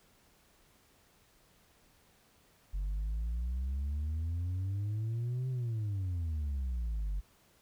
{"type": "exponential two-way sweep", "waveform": "sine", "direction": "up then down", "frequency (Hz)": [46.25, 130.81, 46.25], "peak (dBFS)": -29, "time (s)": [2.73, 7.21], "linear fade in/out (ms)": 20, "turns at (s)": 5.49, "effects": ["tanh soft clip ceiling -31 dBFS", "pink hiss -66 dBFS RMS until 7.61 s"]}